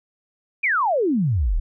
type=exponential sweep; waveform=sine; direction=down; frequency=2492 to 32.7 Hz; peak=-17 dBFS; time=0.63-1.6 s; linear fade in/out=10 ms; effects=none